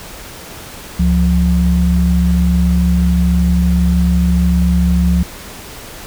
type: tone pair together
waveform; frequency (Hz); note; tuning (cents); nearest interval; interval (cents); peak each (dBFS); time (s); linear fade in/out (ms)
sine; 70.04 / 176.5; C#2 / F3; +18 / +19; octave + major third; 1601; -12; 0.99-5.23; 5
effects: pink hiss -32 dBFS RMS until 6.06 s